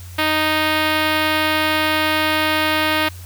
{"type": "tone with notch filter", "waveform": "5% pulse", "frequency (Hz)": 310.2, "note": "D#4", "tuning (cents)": -5, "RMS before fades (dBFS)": -18, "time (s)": [0.18, 3.09], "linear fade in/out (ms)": 10, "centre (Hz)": 7900, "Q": 0.71, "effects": ["added 90 Hz sine -33 dBFS peak until 3.25 s", "white hiss -43 dBFS RMS until 3.25 s"]}